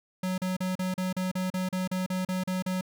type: tone bursts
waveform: square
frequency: 185 Hz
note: F#3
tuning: in tune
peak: -28 dBFS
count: 14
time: 0.23-2.811 s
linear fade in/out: 5 ms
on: 150 ms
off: 37 ms
effects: none